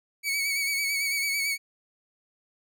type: tone with vibrato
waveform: sawtooth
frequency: 2246 Hz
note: C#7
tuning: 22 cents sharp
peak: -22 dBFS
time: 0.23-1.58 s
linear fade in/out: 50 ms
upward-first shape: sine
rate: 9 Hz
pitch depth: 41 cents each way
effects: none